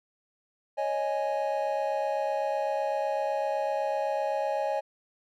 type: chord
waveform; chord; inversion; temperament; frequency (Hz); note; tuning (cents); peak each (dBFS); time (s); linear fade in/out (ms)
triangle; C# suspended second; none; equal; 554.4 / 622.3 / 830.6; C#5 / D#5 / G#5; 0 / 0 / 0; -29; 0.77-4.81; 20
effects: none